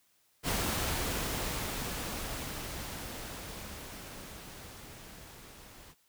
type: noise with level ramp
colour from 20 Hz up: pink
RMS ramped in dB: -31 to -53 dBFS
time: 0.43-5.95 s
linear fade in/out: 50 ms
effects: white hiss -70 dBFS RMS until 6.08 s